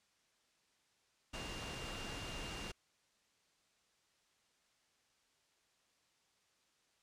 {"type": "tone in noise", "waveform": "sine", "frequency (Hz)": 2794, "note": "F7", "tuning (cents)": 0, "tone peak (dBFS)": -50, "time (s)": [1.33, 2.72], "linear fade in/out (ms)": 10, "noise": "pink", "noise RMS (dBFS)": -45, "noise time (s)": [1.33, 2.72], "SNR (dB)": -8, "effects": ["white hiss -75 dBFS RMS until 7.02 s", "low-pass 7000 Hz 12 dB/octave"]}